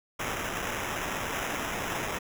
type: noise with sample-and-hold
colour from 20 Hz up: white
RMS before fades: -33 dBFS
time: 0.19-2.19 s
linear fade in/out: 10 ms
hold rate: 4410 Hz
effects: none